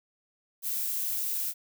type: noise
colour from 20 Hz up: violet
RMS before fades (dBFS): -31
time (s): 0.62-1.54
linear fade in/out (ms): 50
effects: none